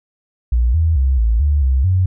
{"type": "tone with pitch steps", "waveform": "sine", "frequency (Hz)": [59.7, 81.2, 66.1, 56, 72.8, 65.5, 92.6], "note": ["A#1", "E2", "C2", "A1", "D2", "C2", "F#2"], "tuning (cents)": [42, -26, 18, 31, -15, 2, 2], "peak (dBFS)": -11, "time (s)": [0.52, 2.06], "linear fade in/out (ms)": 5, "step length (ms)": 220, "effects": []}